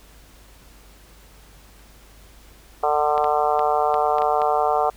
harmonic tone, 149.4 Hz, D3, 30 cents sharp, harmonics 3 / 4 / 5 / 6 / 7 / 8 / 9, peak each -25 / -25 / -20 / -27 / -28 / -27 / -33 dBFS, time 2.83-4.9 s, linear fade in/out 5 ms
clicks, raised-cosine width 0.3 ms, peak -17 dBFS, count 7, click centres 3.179 / 3.243 / 3.593 / 3.942 / 4.184 / 4.22 / 4.418 s
effects added 50 Hz sine -48 dBFS peak until 4.96 s + pink hiss -51 dBFS RMS until 4.96 s

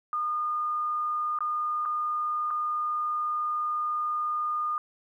sine tone with dropouts, 1219 Hz, D#6, 36 cents flat, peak -26 dBFS, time 0.13-4.78 s, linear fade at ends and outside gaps 1 ms, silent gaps 1.388-1.406 / 1.853-1.858 / 2.505-2.509 s, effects 11-bit

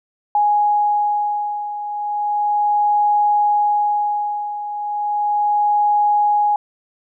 sine beating tone pair, 830.6 / 830.95 Hz, G#5 / G#5, 0 / +1 cents, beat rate 0.35 Hz, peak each -16 / -21 dBFS, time 0.35-6.56 s, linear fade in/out 2 ms, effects none

